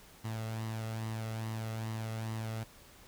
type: tone with flanger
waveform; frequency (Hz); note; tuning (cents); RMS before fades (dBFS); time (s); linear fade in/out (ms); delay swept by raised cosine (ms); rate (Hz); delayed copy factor
sawtooth; 111.2; A2; +19; -38; 0.24-2.64; 10; 1 to 1.52; 2.4; +0.5
effects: pink hiss -57 dBFS RMS until 3.07 s